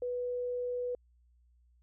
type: tone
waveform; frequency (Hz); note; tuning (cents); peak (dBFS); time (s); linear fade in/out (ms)
sine; 492.3; B4; -6; -32; 0.02-0.95; 2
effects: added 60 Hz sine -63 dBFS peak until 1.82 s